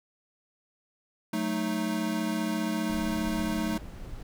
square chord, D# diminished, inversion first, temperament equal, 185 / 220 / 311.1 Hz, F#3 / A3 / D#4, 0 / 0 / 0 cents, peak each -35 / -31 / -33 dBFS, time 1.33-3.78 s, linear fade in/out 5 ms
brown noise, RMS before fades -40 dBFS, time 2.89-4.23 s, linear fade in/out 5 ms
effects none

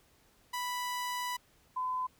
sawtooth / sine tone pair in turn, 987.8 / 1015.6 Hz, B5 / B5, 0 / +48 cents, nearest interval unison, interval 48 cents, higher second, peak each -30 / -31 dBFS, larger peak first, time 0.53-1.37 / 1.76-2.07 s, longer first, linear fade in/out 10 ms, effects pink hiss -66 dBFS RMS until 2.19 s

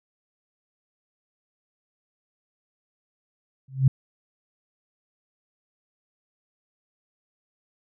sine tone with exponential growth, 133.2 Hz, C3, 31 cents sharp, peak -10 dBFS, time 3.68-3.88 s, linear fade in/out 5 ms, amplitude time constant 43 ms, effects none

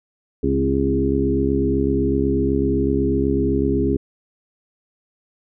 harmonic tone with a mistuned harmonic, 68 Hz, C#2, 33 cents flat, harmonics 1 / 2 / 3 / 4 / 5 / 6, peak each -24 / -26 / -27 / -21 / -24 / -22 dBFS, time 0.43-3.97 s, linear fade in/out 5 ms, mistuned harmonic 4, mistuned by -18 cents, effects none

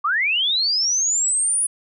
sine linear sweep, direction up, 1108.7 to 9956 Hz, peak -17 dBFS, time 0.04-1.67 s, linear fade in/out 10 ms, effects none

